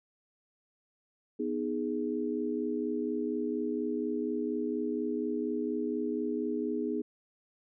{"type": "chord", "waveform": "sine", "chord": "G# minor", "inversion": "first", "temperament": "equal", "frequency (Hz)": [246.9, 311.1, 415.3], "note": ["B3", "D#4", "G#4"], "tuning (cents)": [0, 0, 0], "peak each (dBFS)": -34, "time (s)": [1.39, 7.02], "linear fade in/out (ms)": 10, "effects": []}